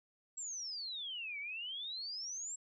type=exponential two-way sweep; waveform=sine; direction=down then up; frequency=7700 to 2217 to 7700 Hz; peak=-40 dBFS; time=0.37-2.56 s; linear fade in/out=10 ms; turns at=1.39 s; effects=none